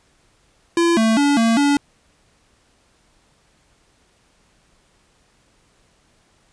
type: tone with pitch steps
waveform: square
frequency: 339.4 / 222.6 / 285.9 / 227.8 / 285.6 Hz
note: F4 / A3 / D4 / A#3 / D4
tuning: -49 / +20 / -46 / -40 / -48 cents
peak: -14 dBFS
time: 0.77-1.77 s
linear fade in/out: 2 ms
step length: 200 ms
effects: pink hiss -59 dBFS RMS until 6.52 s + resampled to 22050 Hz